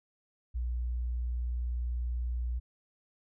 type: tone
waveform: sine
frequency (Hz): 60.3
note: B1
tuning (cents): -41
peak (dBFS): -30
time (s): 0.54-2.6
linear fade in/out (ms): 20
effects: none